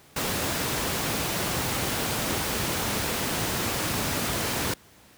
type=noise; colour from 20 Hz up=pink; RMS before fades=-27 dBFS; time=0.16-4.74 s; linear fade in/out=5 ms; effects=pink hiss -54 dBFS RMS until 5.17 s + high-pass 80 Hz 12 dB/octave